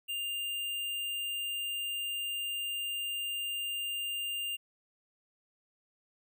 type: tone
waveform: square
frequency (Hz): 2800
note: F7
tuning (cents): +4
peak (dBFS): -34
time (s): 0.08-4.57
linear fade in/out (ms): 20
effects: none